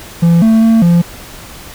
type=tone with pitch steps; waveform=triangle; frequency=169.1 / 222.9 / 225.4 / 172 Hz; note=E3 / A3 / A3 / F3; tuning=+44 / +23 / +42 / -26 cents; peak=-3 dBFS; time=0.22-1.02 s; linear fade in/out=10 ms; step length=200 ms; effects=pink hiss -32 dBFS RMS until 1.74 s